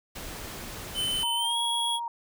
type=noise; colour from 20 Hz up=pink; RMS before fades=-39 dBFS; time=0.15-1.24 s; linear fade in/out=10 ms
type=tone with pitch glide; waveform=square; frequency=3046 to 3322 Hz; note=F#7 to G#7; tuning=+50 to 0 cents; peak=-27 dBFS; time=0.94-2 s; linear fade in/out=50 ms; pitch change=+150 cents; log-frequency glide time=1.36-1.57 s
type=tone with vibrato; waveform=sine; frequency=936 Hz; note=A#5; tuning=7 cents sharp; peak=-30 dBFS; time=1.23-2.08 s; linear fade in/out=2 ms; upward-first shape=sine; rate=8 Hz; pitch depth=11 cents each way
effects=none